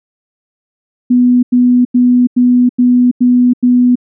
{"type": "tone bursts", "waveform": "sine", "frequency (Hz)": 246.9, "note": "B3", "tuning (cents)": 0, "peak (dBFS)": -5, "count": 7, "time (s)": [1.1, 3.956], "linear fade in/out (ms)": 10, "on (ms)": 330, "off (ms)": 91, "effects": []}